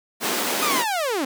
pink high-pass noise, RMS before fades -24 dBFS, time 0.2-0.85 s, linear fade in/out 50 ms, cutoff 240 Hz, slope 24 dB/octave
sawtooth linear sweep, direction down, 1266 to 246.9 Hz, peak -18 dBFS, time 0.62-1.25 s, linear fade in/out 5 ms
effects none

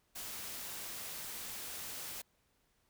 white noise, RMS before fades -44 dBFS, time 0.15-2.22 s, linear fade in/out 10 ms, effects pink hiss -75 dBFS RMS until 2.89 s

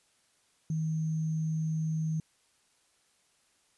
sine tone with sample-and-hold, 158.6 Hz, D#3, 33 cents sharp, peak -28 dBFS, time 0.7-2.2 s, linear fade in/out 2 ms, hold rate 6300 Hz, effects white hiss -69 dBFS RMS until 3.77 s + resampled to 24000 Hz

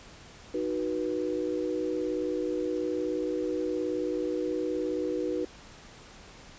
sine chord, B major, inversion first, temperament equal with one note detuned, 311.1 / 370 / 487.1 Hz, D#4 / F#4 / B4, 0 / 0 / -24 cents, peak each -32 dBFS, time 0.54-5.45 s, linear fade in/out 5 ms, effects pink hiss -50 dBFS RMS until 6.58 s + resampled to 16000 Hz

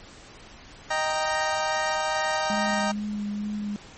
25% pulse chord, Eb major, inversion none, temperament equal, 622.3 / 784 / 932.3 Hz, Eb5 / G5 / Bb5, 0 / 0 / 0 cents, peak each -24 / -25 / -25 dBFS, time 0.9-2.92 s, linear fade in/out 10 ms
sine tone with vibrato, 207.7 Hz, G#3, in tune, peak -27 dBFS, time 2.5-3.76 s, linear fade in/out 0 ms, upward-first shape sine, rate 2.2 Hz, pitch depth 17 cents each way
effects pink hiss -47 dBFS RMS until 3.97 s + MP3 32 kbps

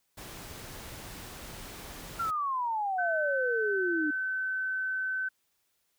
pink noise, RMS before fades -44 dBFS, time 0.17-2.31 s, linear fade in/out 10 ms
sine exponential sweep, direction down, 1391 to 293.7 Hz, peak -28 dBFS, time 2.19-4.11 s, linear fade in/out 10 ms
sine tone, 1526 Hz, G6, 47 cents flat, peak -29 dBFS, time 2.98-5.29 s, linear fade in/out 10 ms
effects white hiss -75 dBFS RMS until 5.98 s

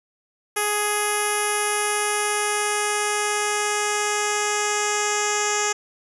10% pulse tone with low-pass filter sweep, 417.1 Hz, G#4, 7 cents sharp, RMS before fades -23 dBFS, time 0.56-5.73 s, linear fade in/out 10 ms, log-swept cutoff 11000 to 7300 Hz, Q 4.7, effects none

